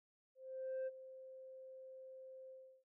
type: tone with ADSR envelope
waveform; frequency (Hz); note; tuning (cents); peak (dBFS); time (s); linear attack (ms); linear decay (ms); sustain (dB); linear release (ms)
sine; 523.3; C5; 0; -36; 0.35-2.84; 520; 30; -16; 340
effects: noise-tail reverb RT60 0.1 s tail -19 dB re dry + tanh soft clip ceiling -38 dBFS